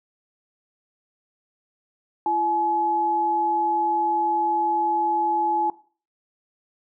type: tone pair together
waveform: sine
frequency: 338.5 / 850 Hz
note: E4 / G#5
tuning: +46 / +40 cents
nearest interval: octave + major third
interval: 1594 cents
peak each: -29 / -20 dBFS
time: 2.26-5.7 s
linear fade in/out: 2 ms
effects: noise-tail reverb RT60 0.4 s tail -17 dB re dry